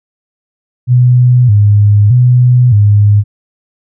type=tone with vibrato; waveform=sine; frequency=113.3 Hz; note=A#2; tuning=49 cents flat; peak=-3 dBFS; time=0.87-3.24 s; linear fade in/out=50 ms; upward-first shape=square; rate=0.81 Hz; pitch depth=160 cents each way; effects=none